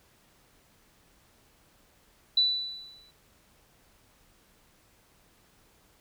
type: tone with exponential decay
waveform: sine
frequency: 3970 Hz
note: B7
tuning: 8 cents sharp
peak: -18 dBFS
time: 2.37-3.11 s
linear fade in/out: 5 ms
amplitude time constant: 160 ms
effects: pink hiss -63 dBFS RMS until 6 s